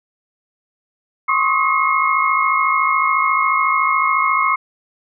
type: tone cluster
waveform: sine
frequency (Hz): 1055 / 1109 / 1264 / 2159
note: C6 / C#6 / D#6 / C#7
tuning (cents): +14 / 0 / +27 / -46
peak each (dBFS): -19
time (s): 1.28-4.56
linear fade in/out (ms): 10
effects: none